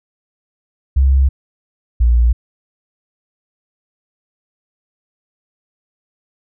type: tone pair in turn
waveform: sine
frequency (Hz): 67.1 / 59.04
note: C2 / A#1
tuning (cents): +44 / +23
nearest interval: major second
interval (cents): 221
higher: first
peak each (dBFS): -8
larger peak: neither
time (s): 0.96-1.29 / 2-2.33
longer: neither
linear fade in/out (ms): 10
effects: none